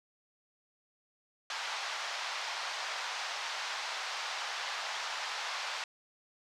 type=band-pass noise; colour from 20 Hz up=pink; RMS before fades=-38 dBFS; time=1.5-5.84 s; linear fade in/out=2 ms; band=770 to 5700 Hz; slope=24 dB/octave; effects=none